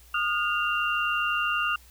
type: tone cluster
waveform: sine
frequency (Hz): 1227 / 1426 / 2776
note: D#6 / F6 / F7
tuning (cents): -25 / +36 / -11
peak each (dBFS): -28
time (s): 0.14-1.76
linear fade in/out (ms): 5
effects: added 60 Hz sine -52 dBFS peak until 1.9 s + white hiss -56 dBFS RMS until 1.9 s